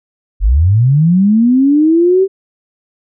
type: linear sweep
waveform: sine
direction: up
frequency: 41.2 to 392 Hz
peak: -6 dBFS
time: 0.4-2.28 s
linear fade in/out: 50 ms
effects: none